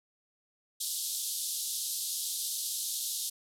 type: band-pass noise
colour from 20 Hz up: white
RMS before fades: -35 dBFS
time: 0.8-3.3 s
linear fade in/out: 10 ms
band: 3400 to 13000 Hz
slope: 48 dB/octave
effects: none